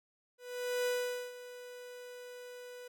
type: tone with ADSR envelope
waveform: 45% pulse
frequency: 493.9 Hz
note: B4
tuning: in tune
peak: -30 dBFS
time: 0.38-2.88 s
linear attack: 480 ms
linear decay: 460 ms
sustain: -16 dB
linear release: 6 ms
effects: none